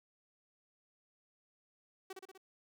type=tone with echo; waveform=sawtooth; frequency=380.5 Hz; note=F#4; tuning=48 cents sharp; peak=-39 dBFS; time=2.1-2.13 s; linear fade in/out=5 ms; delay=62 ms; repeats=4; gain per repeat=-3 dB; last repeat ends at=2.378 s; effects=none